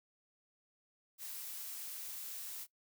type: noise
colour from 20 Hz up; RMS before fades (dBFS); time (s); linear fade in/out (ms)
blue; -45; 1.18-2.67; 50
effects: noise-tail reverb RT60 0.1 s tail -19 dB re dry